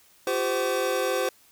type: tone cluster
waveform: square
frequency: 351.9 / 395.6 / 515 / 758 / 1135 Hz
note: F4 / G4 / C5 / F#5 / C#6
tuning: +13 / +16 / -28 / +42 / +41 cents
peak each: -33 / -31 / -27 / -35 / -36 dBFS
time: 0.27-1.29 s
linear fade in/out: 2 ms
effects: white hiss -58 dBFS RMS until 1.51 s